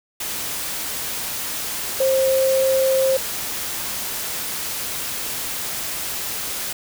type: tone in noise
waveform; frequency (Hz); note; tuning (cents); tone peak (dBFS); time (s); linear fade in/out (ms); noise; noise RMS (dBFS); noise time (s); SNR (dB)
sine; 530; C5; +22; -15; 2-3.17; 5; white; -27; 0.2-6.73; +9
effects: none